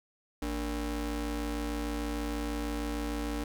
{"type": "ring-modulated tone", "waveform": "35% pulse", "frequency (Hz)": 173.6, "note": "F3", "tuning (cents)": -10, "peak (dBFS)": -27, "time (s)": [0.42, 3.44], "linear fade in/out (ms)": 5, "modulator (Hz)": 120, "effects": []}